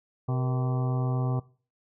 harmonic tone with a mistuned harmonic, 128 Hz, C3, 38 cents flat, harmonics 1 / 2 / 3 / 4 / 5 / 6 / 7 / 8 / 9, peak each -25 / -36 / -39 / -41 / -42 / -40 / -47 / -45 / -43 dBFS, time 0.28-1.4 s, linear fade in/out 10 ms, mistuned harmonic 4, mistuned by -120 cents, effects noise-tail reverb RT60 0.4 s tail -21 dB re dry

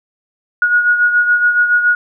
sine beating tone pair, 1448 / 1455.1 Hz, F#6 / F#6, -38 / -29 cents, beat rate 7.1 Hz, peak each -10 / -18 dBFS, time 0.62-1.95 s, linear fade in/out 2 ms, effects none

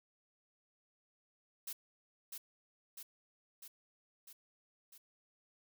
blue noise with echo, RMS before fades -43 dBFS, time 1.67-1.73 s, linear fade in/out 5 ms, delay 650 ms, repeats 5, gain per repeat -3 dB, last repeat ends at 4.98 s, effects none

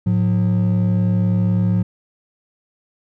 triangle tone pair together, 108.1 / 180 Hz, A2 / F#3, -30 / -47 cents, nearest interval major sixth, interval 883 cents, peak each -14 dBFS, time 0.06-1.83 s, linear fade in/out 10 ms, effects tanh soft clip ceiling -8 dBFS

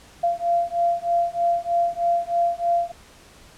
sine beating tone pair, 687 / 690.2 Hz, F5 / F5, -29 / -21 cents, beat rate 3.2 Hz, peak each -22 dBFS, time 0.23-2.92 s, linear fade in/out 10 ms, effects pink hiss -49 dBFS RMS until 3.57 s + low-pass 10000 Hz 12 dB/octave

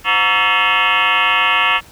sine tone with frequency modulation, 1942 Hz, B6, 30 cents flat, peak -11 dBFS, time 0.04-1.81 s, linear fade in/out 50 ms, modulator 203 Hz, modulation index 5.2, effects pink hiss -43 dBFS RMS until 1.91 s

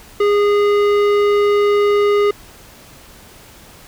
sine tone with tanh clipping, 410.7 Hz, G#4, 19 cents flat, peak -13 dBFS, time 0.2-2.31 s, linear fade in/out 5 ms, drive 15 dB, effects pink hiss -42 dBFS RMS until 3.87 s

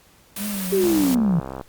white noise, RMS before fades -30 dBFS, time 0.36-1.15 s, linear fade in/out 5 ms
triangle tone with vibrato, 196 Hz, G3, in tune, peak -24 dBFS, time 0.37-1.23 s, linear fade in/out 50 ms, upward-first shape triangle, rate 2.4 Hz, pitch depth 130 cents each way
sine linear sweep, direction down, 402.2 to 155.56 Hz, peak -16 dBFS, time 0.72-1.4 s, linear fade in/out 10 ms
click train, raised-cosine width 1 ms, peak -17 dBFS, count 52, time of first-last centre 0.84-1.612 s, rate 66.1 Hz
effects pink hiss -54 dBFS RMS until 1.68 s + Opus 48 kbps

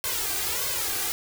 white noise with flanger, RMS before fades -28 dBFS, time 0.04-1.12 s, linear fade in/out 0 ms, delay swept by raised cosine 1.9 to 2.58 ms, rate 1.6 Hz, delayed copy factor +1, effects none

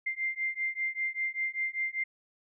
sine beating tone pair, 2093 / 2098.1 Hz, C7 / C7, 0 / +4 cents, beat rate 5.1 Hz, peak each -33 / -33 dBFS, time 0.06-2.04 s, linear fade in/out 10 ms, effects none

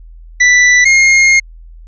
45% pulse tone pair in turn, 1975.5 / 2138 Hz, B6 / C7, 0 / +37 cents, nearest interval minor second, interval 137 cents, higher second, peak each -5 dBFS, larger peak neither, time 0.4-0.85 / 0.85-1.4 s, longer second, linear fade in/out 10 ms, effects added 41 Hz sine -32 dBFS peak until 1.87 s + resampled to 16000 Hz

